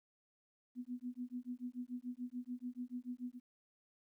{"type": "tone with tremolo", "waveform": "sine", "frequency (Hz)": 247.3, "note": "B3", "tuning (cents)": 3, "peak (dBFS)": -38, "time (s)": [0.75, 3.4], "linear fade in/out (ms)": 50, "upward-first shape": "sine", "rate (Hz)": 6.9, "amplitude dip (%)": 100, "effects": ["13-bit"]}